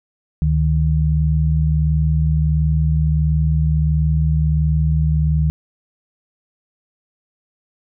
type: tone pair together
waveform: sine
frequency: 72.8 / 154.26 Hz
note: D2 / D#3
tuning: -15 / -15 cents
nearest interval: octave + minor second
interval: 1300 cents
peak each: -16 dBFS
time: 0.42-5.5 s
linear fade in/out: 0 ms
effects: none